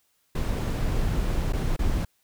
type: noise with dropouts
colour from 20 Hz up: brown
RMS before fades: -25 dBFS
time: 0.35-2.05 s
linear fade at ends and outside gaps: 5 ms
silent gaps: 1.525-1.532 / 1.765-1.79 s
effects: white hiss -69 dBFS RMS until 2.23 s